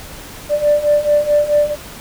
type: beating tone pair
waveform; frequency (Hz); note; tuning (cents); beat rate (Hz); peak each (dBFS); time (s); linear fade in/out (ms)
sine; 587.3 / 591.9; D5 / D5; 0 / +13; 4.6; -15 / -12; 0.49-1.76; 50
effects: tanh soft clip ceiling -4 dBFS + pink hiss -34 dBFS RMS until 2 s